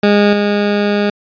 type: tone with level steps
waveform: 20% pulse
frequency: 205.3 Hz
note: G#3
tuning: 20 cents flat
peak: -3 / -7 dBFS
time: 0.03-1.1 s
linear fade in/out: 5 ms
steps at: 0.33 s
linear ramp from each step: 2 ms
effects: resampled to 11025 Hz